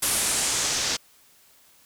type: noise with low-pass filter sweep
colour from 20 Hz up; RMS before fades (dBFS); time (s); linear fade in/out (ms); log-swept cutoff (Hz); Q
white; -25; 0.02-0.97; 10; 11000 to 5600; 1.8
effects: white hiss -57 dBFS RMS until 1.85 s